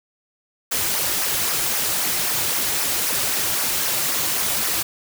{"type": "noise with flanger", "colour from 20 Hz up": "white", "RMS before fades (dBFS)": -22, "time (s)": [0.71, 4.83], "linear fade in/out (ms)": 10, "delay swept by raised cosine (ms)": [0.25, 4.65], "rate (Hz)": 3.8, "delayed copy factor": -0.6, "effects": []}